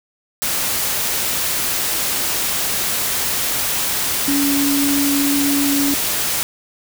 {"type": "tone in noise", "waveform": "sine", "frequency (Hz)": 281.9, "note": "C#4", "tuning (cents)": 29, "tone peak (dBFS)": -16, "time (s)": [4.28, 5.94], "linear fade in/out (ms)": 0, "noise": "white", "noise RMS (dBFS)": -20, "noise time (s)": [0.42, 6.43], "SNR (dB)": 1, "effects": []}